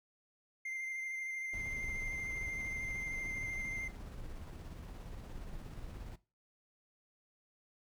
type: tone with vibrato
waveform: triangle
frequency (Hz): 2093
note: C7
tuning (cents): 0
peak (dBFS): -37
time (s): 0.65-3.88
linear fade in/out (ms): 5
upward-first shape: square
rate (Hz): 13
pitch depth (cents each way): 13
type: noise with tremolo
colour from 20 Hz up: brown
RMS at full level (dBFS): -45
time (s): 1.53-6.16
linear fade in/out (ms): 5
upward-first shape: square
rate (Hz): 17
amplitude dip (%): 25
effects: noise-tail reverb RT60 0.3 s tail -18 dB re dry